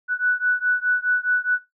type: beating tone pair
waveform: sine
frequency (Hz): 1480 / 1484.8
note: F#6 / F#6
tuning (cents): 0 / +6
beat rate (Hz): 4.8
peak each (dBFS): -21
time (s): 0.08-1.59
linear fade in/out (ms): 50
effects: noise-tail reverb RT60 0.2 s tail -18 dB re dry